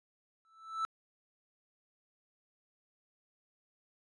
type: tone with exponential growth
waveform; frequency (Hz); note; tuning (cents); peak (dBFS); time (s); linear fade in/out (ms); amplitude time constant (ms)
triangle; 1318.5; E6; 0; -27; 0.45-0.85; 0; 85
effects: resampled to 22050 Hz